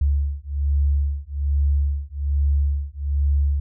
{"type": "beating tone pair", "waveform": "sine", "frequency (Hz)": [70.5, 71.7], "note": ["C#2", "D2"], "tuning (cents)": [30, -41], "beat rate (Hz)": 1.2, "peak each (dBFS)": -21, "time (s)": [0.01, 3.6], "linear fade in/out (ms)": 5, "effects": []}